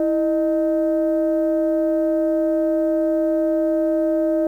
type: tone pair together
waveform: sine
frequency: 326.8 / 616.9 Hz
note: E4 / D#5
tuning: -15 / -15 cents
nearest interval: major seventh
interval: 1100 cents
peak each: -18 dBFS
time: 0-4.47 s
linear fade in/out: 2 ms
effects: tanh soft clip ceiling -11 dBFS + 9-bit